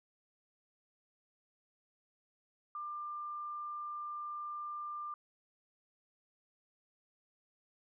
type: tone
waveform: sine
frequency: 1193 Hz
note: D6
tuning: 27 cents sharp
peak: -39 dBFS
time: 2.75-5.14 s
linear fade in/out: 2 ms
effects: none